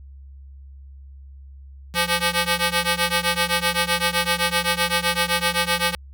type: ring-modulated tone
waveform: 5% pulse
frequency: 343.8 Hz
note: F4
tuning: 27 cents flat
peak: -5 dBFS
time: 1.94-5.95 s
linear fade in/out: 0 ms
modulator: 168 Hz
effects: added 68 Hz sine -39 dBFS peak until 6.13 s